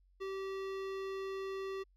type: tone with hard clipping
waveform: sine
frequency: 386.5 Hz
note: G4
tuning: 24 cents flat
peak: -40 dBFS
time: 0.2-1.84 s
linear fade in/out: 20 ms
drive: 17 dB
effects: added 46 Hz sine -65 dBFS peak until 1.96 s